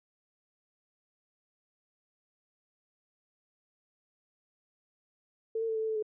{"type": "tone with pitch steps", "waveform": "sine", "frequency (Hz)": [446.9, 453.3, 444.4, 439.1, 441.7, 438.4, 428.2], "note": ["A4", "A#4", "A4", "A4", "A4", "A4", "A4"], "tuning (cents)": [27, -48, 17, -4, 7, -6, -47], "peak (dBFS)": -29, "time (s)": [5.55, 6.026], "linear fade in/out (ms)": 5, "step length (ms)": 68, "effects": []}